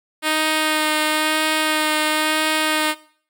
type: tone with vibrato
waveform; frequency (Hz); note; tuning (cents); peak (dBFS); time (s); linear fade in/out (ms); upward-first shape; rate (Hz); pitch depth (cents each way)
5% pulse; 309.6; D#4; -9; -6; 0.22-2.95; 50; sine; 0.99; 14
effects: noise-tail reverb RT60 0.5 s tail -18 dB re dry